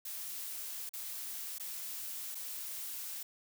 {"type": "noise with dropouts", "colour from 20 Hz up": "blue", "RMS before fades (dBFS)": -42, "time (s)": [0.05, 3.23], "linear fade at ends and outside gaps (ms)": 5, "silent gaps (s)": [[0.893, 0.935], [1.584, 1.597], [2.348, 2.352]], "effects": []}